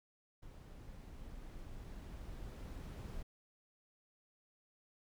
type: noise with level ramp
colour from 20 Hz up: brown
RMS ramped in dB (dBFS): -53 to -45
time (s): 0.42-3.23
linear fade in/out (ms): 10
effects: none